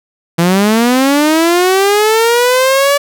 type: linear sweep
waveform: sawtooth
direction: up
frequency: 164.81 to 576 Hz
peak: -4 dBFS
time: 0.38-2.98 s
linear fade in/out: 10 ms
effects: none